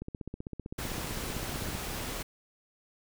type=click train; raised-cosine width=3 ms; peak=-25 dBFS; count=28; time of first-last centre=0.02-1.751 s; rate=15.6 Hz
type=noise; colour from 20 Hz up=pink; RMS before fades=-37 dBFS; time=0.78-2.23 s; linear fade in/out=10 ms
effects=none